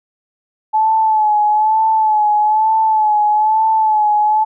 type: tone with vibrato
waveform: sine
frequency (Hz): 861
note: A5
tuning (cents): -38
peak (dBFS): -10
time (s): 0.73-4.45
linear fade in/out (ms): 20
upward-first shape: sine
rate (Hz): 1.1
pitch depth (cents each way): 43
effects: none